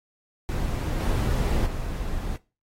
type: noise with level steps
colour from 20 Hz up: brown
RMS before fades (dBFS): -26 / -23 / -30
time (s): 0.49-2.36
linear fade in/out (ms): 0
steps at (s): 1 / 1.66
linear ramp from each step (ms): 2
effects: noise-tail reverb RT60 0.3 s tail -19 dB re dry + AAC 48 kbps